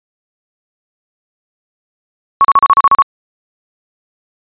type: tone bursts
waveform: sine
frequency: 1108.7 Hz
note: C#6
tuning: in tune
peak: -3 dBFS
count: 9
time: 2.41-3.021 s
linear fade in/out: 0 ms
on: 35 ms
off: 37 ms
effects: resampled to 8000 Hz